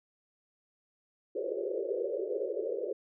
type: band-pass noise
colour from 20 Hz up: pink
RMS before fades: -34 dBFS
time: 1.35-2.93 s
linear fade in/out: 10 ms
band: 360 to 570 Hz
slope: 96 dB/octave
effects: none